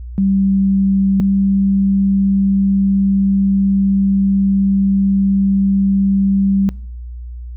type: tone pair in turn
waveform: sine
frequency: 194.5 / 195.74 Hz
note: G3 / G3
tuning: -13 / -2 cents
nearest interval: unison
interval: 11 cents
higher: second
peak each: -11 dBFS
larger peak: neither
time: 0.18-1.2 / 1.2-6.69 s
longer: second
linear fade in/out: 0 ms
effects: noise-tail reverb RT60 0.6 s tail -24 dB re dry + added 60 Hz sine -26 dBFS peak until 7.56 s